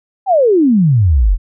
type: exponential sweep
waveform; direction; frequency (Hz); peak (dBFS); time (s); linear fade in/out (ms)
sine; down; 818 to 38.82; -7; 0.26-1.38; 50
effects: none